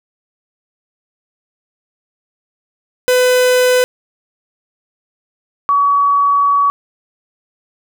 45% pulse / sine tone pair in turn, 502 / 1132.8 Hz, B4 / C#6, +28 / +37 cents, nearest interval octave + major second, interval 1409 cents, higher second, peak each -9 dBFS, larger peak neither, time 3.08-3.84 / 5.69-6.7 s, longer second, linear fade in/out 0 ms, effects none

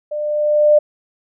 sine tone with level ramp, 598 Hz, D5, 31 cents sharp, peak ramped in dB -21 to -6 dBFS, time 0.11-0.79 s, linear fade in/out 10 ms, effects none

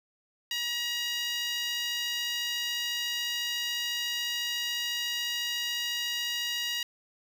10% pulse tone with high-pass filter, 954 Hz, A#5, 40 cents sharp, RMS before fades -32 dBFS, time 0.51-6.83 s, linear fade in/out 2 ms, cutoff 2400 Hz, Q 2.1, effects none

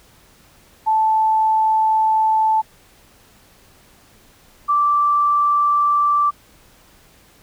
sine tone pair in turn, 876 / 1169.3 Hz, A5 / D6, -8 / -8 cents, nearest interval perfect fourth, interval 500 cents, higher second, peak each -13 dBFS, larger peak neither, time 0.86-2.62 / 4.68-6.31 s, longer first, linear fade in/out 20 ms, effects pink hiss -51 dBFS RMS until 7.42 s

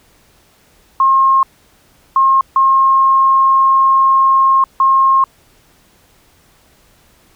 sine tone bursts at uneven times, 1072 Hz, C6, 42 cents sharp, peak -7 dBFS, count 4, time 1-1.43 / 2.16-2.41 / 2.56-4.64 / 4.8-5.24 s, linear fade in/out 2 ms, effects pink hiss -51 dBFS RMS until 7.35 s

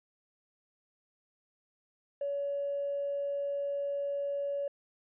triangle tone, 565 Hz, C#5, 33 cents sharp, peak -27 dBFS, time 2.21-4.68 s, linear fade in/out 5 ms, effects tanh soft clip ceiling -29 dBFS + resampled to 8000 Hz

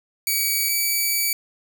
5% pulse tone pair in turn, 2278 / 2295 Hz, C#7 / D7, +47 / -40 cents, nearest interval unison, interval 13 cents, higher second, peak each -10 dBFS, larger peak neither, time 0.27-0.69 / 0.69-1.33 s, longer second, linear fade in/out 2 ms, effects none

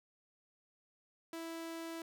sawtooth tone, 329.6 Hz, E4, in tune, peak -38 dBFS, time 1.33-2.02 s, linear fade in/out 2 ms, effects none

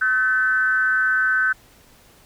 sine tone with frequency modulation, 1522 Hz, F#6, 48 cents sharp, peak -16 dBFS, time 0.01-1.53 s, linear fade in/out 10 ms, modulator 228 Hz, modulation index 0.54, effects pink hiss -52 dBFS RMS until 2.25 s

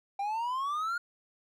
triangle exponential sweep, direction up, 784 to 1434 Hz, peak -28 dBFS, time 0.19-0.98 s, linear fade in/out 5 ms, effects none

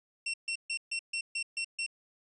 sawtooth tone bursts, 2718 Hz, F7, 48 cents flat, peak -28 dBFS, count 8, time 0.26-1.864 s, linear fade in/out 5 ms, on 78 ms, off 140 ms, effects resampled to 22050 Hz

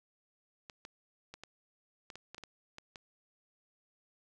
clicks, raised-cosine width 0.2 ms, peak -29 dBFS, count 11, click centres 0.698 / 0.851 / 1.34 / 1.436 / 2.102 / 2.156 / 2.346 / 2.381 / 2.437 / 2.784 / 2.958 s, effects none

